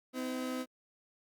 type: tone pair together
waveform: 30% pulse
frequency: 255.5 / 319.9 Hz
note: C4 / D#4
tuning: -41 / +48 cents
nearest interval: major third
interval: 389 cents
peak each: -33 / -40 dBFS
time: 0.13-0.66 s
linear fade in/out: 50 ms
effects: Opus 48 kbps